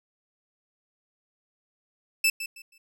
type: tone with echo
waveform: sawtooth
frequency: 2637 Hz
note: E7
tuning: in tune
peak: -16 dBFS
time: 2.24-2.3 s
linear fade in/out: 5 ms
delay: 160 ms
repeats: 3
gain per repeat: -12 dB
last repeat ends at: 2.78 s
effects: none